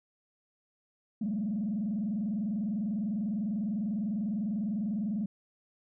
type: tone with vibrato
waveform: sine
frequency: 207.7 Hz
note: G#3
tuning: in tune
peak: -28 dBFS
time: 1.21-5.26 s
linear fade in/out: 5 ms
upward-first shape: square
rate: 20 Hz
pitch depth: 150 cents each way
effects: tanh soft clip ceiling -25 dBFS